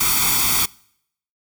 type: noise with comb filter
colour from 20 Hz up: white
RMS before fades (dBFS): -18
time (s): 0-0.66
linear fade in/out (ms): 10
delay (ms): 0.87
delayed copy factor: +0.95
effects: noise-tail reverb RT60 0.7 s tail -24 dB re dry